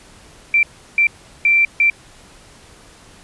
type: tone bursts at uneven times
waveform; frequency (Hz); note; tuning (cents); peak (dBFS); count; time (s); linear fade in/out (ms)
sine; 2349; D7; 0; -10; 4; 0.54-0.63 / 0.98-1.07 / 1.45-1.65 / 1.8-1.9; 2
effects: pink hiss -45 dBFS RMS until 3.23 s + resampled to 24000 Hz